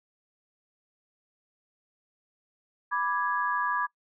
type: chord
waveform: sine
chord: G# diminished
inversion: first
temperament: equal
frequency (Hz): 987.8 / 1174.7 / 1661.2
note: B5 / D6 / G#6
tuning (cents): 0 / 0 / 0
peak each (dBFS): -30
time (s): 2.91-3.87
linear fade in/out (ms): 20
effects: noise-tail reverb RT60 0.1 s tail -22 dB re dry